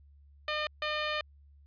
10% pulse tone pair in turn, 606 / 606 Hz, D#5 / D#5, -46 / -46 cents, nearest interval unison, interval 0 cents, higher neither, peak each -22 dBFS, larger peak neither, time 0.48-0.67 / 0.82-1.21 s, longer second, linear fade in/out 2 ms, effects added 71 Hz sine -55 dBFS peak until 1.66 s + resampled to 11025 Hz

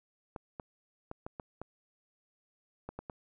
clicks, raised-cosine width 1 ms, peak -26 dBFS, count 9, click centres 0.362 / 0.598 / 1.114 / 1.265 / 1.398 / 1.616 / 2.89 / 2.99 / 3.098 s, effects none

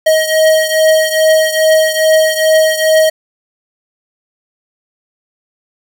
square beating tone pair, 630 / 632.4 Hz, D#5 / D#5, +21 / +28 cents, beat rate 2.4 Hz, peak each -10 / -14 dBFS, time 0.06-3.1 s, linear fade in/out 10 ms, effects 7-bit

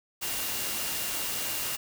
sine tone in noise, 2805 Hz, F7, 7 cents sharp, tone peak -42 dBFS, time 0.21-1.77 s, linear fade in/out 20 ms, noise white, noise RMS -32 dBFS, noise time 0.21-1.77 s, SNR -13 dB, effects none

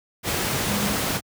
sine tone in noise, 204.6 Hz, G#3, 26 cents flat, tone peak -27 dBFS, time 0.65-0.98 s, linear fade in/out 50 ms, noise pink, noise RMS -24 dBFS, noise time 0.23-1.21 s, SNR -6 dB, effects high-pass 80 Hz 12 dB/octave

